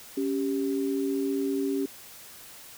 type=tone pair together; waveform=sine; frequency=277.2 / 392 Hz; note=C#4 / G4; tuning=0 / 0 cents; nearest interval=tritone; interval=600 cents; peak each=-27 / -29 dBFS; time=0.17-1.86 s; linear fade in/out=5 ms; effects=white hiss -47 dBFS RMS until 2.77 s